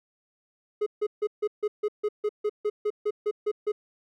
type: tone bursts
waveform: triangle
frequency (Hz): 420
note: G#4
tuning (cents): +19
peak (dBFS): -21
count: 15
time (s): 0.81-3.72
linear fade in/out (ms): 10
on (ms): 54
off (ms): 150
effects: none